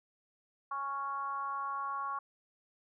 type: tone with frequency modulation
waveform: sine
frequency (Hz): 1108.7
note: C#6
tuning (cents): 0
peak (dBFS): -34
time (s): 0.71-2.19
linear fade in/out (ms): 5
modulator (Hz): 281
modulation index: 0.67
effects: none